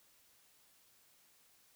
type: silence
effects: white hiss -68 dBFS RMS until 1.75 s